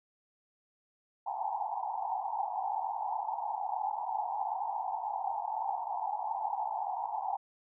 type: band-pass noise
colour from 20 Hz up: white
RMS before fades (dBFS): -35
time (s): 1.26-7.37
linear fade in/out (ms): 10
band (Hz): 740 to 920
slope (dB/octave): 96
effects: none